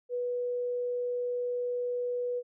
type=tone; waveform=sine; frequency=490 Hz; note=B4; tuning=14 cents flat; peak=-29 dBFS; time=0.09-2.43 s; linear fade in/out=50 ms; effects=none